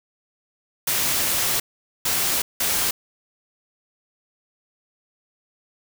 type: noise bursts at uneven times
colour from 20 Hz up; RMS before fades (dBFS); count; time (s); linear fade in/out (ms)
white; -22; 3; 0.87-1.6 / 2.05-2.42 / 2.6-2.91; 5
effects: none